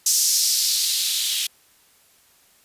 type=noise with band-pass filter sweep; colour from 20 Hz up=violet; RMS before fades=-21 dBFS; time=0.06-1.47 s; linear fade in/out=5 ms; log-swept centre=6000 to 3200 Hz; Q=2.6; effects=white hiss -57 dBFS RMS until 2.64 s + resampled to 32000 Hz